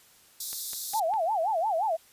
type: high-pass noise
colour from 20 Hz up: white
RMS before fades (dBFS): -34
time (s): 0.4-1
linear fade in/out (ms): 5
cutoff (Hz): 3600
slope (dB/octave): 96
type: click train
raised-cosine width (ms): 0.3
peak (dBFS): -28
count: 4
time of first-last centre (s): 0.53-1.139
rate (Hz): 4.93
type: tone with vibrato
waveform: sine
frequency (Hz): 756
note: F#5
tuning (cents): +37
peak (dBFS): -24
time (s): 0.93-1.97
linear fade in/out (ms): 20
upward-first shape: sine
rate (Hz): 5.7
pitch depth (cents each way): 290
effects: white hiss -58 dBFS RMS until 2.12 s + resampled to 32000 Hz